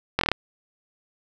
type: slowing click train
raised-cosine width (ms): 0.3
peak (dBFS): -4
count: 6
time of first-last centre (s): 0.19-0.317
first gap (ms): 22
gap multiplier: 1.07
effects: none